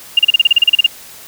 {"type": "tone bursts", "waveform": "sine", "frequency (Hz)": 2816, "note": "F7", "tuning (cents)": 14, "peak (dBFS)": -4, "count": 13, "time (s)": [0.17, 0.864], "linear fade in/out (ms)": 5, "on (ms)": 22, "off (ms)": 34, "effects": ["white hiss -36 dBFS RMS until 1.27 s"]}